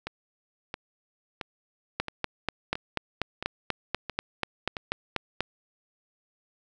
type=two click trains; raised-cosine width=0.3 ms; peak=-17 / -10 dBFS; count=8 / 15; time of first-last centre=0.07-4.768 / 2-5.406 s; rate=1.49 / 4.11 Hz; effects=none